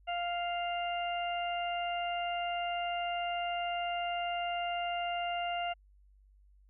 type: harmonic tone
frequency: 698.5 Hz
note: F5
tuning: in tune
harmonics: 1 / 2 / 3 / 4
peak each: -33 / -43 / -44 / -40 dBFS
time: 0.07-5.74 s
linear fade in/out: 20 ms
effects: added 49 Hz sine -59 dBFS peak until 6.69 s